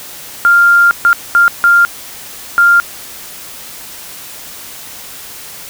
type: tone bursts at uneven times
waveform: sine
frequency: 1396.9 Hz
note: F6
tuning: in tune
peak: -4 dBFS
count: 5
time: 0.45-0.91 / 1.05-1.13 / 1.35-1.48 / 1.64-1.85 / 2.58-2.8 s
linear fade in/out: 0 ms
effects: white hiss -30 dBFS RMS until 5.69 s